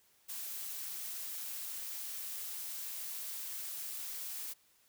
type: noise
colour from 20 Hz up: blue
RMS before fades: -42 dBFS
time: 0.28-4.54 s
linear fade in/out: 20 ms
effects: white hiss -69 dBFS RMS until 4.88 s